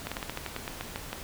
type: slowing click train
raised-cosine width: 0.3 ms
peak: -17 dBFS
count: 12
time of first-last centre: 0.07-1.13 s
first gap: 46 ms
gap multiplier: 1.14
effects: pink hiss -42 dBFS RMS until 1.23 s